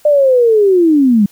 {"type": "linear sweep", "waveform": "sine", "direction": "down", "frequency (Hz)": [605, 194.1], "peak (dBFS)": -6, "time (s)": [0.05, 1.26], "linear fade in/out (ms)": 5, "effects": ["white hiss -48 dBFS RMS until 1.31 s"]}